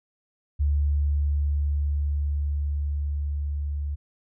sine tone with level ramp, 72.5 Hz, D2, 22 cents flat, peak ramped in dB -19 to -26 dBFS, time 0.59-3.96 s, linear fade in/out 20 ms, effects none

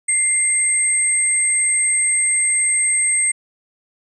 sine tone pair together, 2093 / 8372 Hz, C7 / C9, 0 / 0 cents, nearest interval 2 octaves, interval 2400 cents, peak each -22 / -15 dBFS, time 0.08-3.32 s, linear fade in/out 10 ms, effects none

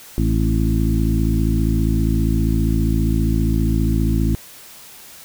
harmonic tone with a mistuned harmonic, 55 Hz, A1, in tune, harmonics 1 / 2 / 3 / 4 / 5 / 6, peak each -18 / -21 / -23 / -24 / -25 / -26 dBFS, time 0.18-4.35 s, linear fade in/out 0 ms, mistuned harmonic 5, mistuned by -30 cents, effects white hiss -41 dBFS RMS until 5.24 s

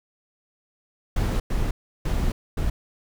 brown noise bursts at uneven times, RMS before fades -23 dBFS, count 4, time 1.16-1.4 / 1.5-1.71 / 2.05-2.32 / 2.57-2.7 s, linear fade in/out 5 ms, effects none

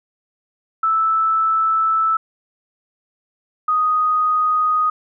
sine tone pair in turn, 1315 / 1246.1 Hz, E6 / D#6, -5 / +2 cents, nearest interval minor second, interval 93 cents, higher first, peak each -14 dBFS, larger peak neither, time 0.83-2.17 / 3.68-4.9 s, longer first, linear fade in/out 5 ms, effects none

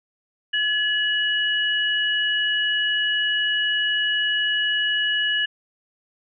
sine tone pair together, 1704 / 2922 Hz, G#6 / F#7, +44 / -22 cents, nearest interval major sixth, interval 934 cents, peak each -22 dBFS, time 0.53-5.46 s, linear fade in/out 10 ms, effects none

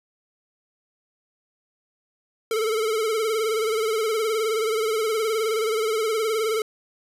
square tone with vibrato, 440 Hz, A4, in tune, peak -22 dBFS, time 2.51-6.62 s, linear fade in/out 2 ms, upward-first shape sine, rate 19 Hz, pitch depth 67 cents each way, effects resampled to 32000 Hz + 10-bit

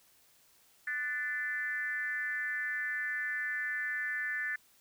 sine tone with frequency modulation, 1760 Hz, A6, in tune, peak -32 dBFS, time 0.87-4.56 s, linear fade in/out 5 ms, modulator 276 Hz, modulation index 0.8, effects white hiss -65 dBFS RMS until 4.8 s

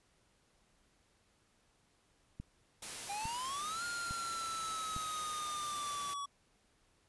click train, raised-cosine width 5 ms, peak -31 dBFS, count 4, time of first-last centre 2.4-4.964 s, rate 1.17 Hz
white noise, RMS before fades -44 dBFS, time 2.82-6.14 s, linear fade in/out 5 ms
square exponential two-way sweep, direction up then down, 790 to 1415 to 1127 Hz, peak -39 dBFS, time 3.09-6.26 s, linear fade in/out 10 ms, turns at 3.84 s
effects pink hiss -72 dBFS RMS until 7.08 s + resampled to 24000 Hz

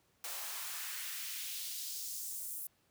white noise with high-pass filter sweep, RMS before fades -42 dBFS, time 0.24-2.67 s, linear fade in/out 2 ms, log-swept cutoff 640 to 11000 Hz, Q 1.3, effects pink hiss -73 dBFS RMS until 2.9 s + high-pass 60 Hz 12 dB/octave

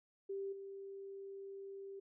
sine tone with level steps, 392.6 Hz, G4, 3 cents sharp, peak -39 / -46 dBFS, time 0.29-2 s, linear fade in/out 10 ms, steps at 0.52 s, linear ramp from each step 10 ms, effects none

